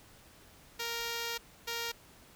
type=tone pair in turn; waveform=5% pulse; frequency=466.2 / 466.2 Hz; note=A#4 / A#4; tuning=0 / 0 cents; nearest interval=unison; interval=0 cents; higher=neither; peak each=-23 dBFS; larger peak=neither; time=0.79-1.38 / 1.67-1.92 s; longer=first; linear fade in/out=10 ms; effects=pink hiss -58 dBFS RMS until 2.35 s